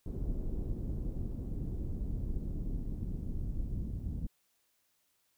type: noise with low-pass filter sweep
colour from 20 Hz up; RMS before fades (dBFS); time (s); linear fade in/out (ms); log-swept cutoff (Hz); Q
brown; -36; 0.06-4.27; 2; 360 to 230; 1.1
effects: white hiss -75 dBFS RMS until 5.37 s